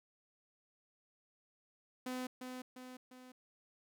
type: tone with echo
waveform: sawtooth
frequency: 253.8 Hz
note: B3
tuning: 47 cents sharp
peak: -35 dBFS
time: 2.06-2.27 s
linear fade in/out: 5 ms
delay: 350 ms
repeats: 3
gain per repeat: -5 dB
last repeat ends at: 3.32 s
effects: none